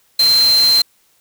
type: tone in noise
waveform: sine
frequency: 4130 Hz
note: C8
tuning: 23 cents flat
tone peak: -9 dBFS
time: 0.19-0.82 s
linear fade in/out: 5 ms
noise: white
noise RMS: -23 dBFS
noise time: 0.19-0.82 s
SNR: +11 dB
effects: white hiss -57 dBFS RMS until 1.2 s